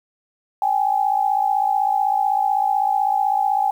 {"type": "tone pair together", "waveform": "sine", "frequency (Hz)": [784.1, 840], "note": ["G5", "G#5"], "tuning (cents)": [0, 19], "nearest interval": "minor second", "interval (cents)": 119, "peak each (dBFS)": -19, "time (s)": [0.62, 3.71], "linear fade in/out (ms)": 2, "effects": ["8-bit"]}